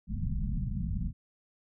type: low-pass noise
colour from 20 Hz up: pink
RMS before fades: -32 dBFS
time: 0.07-1.13 s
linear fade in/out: 50 ms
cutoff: 230 Hz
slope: 96 dB/octave
effects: none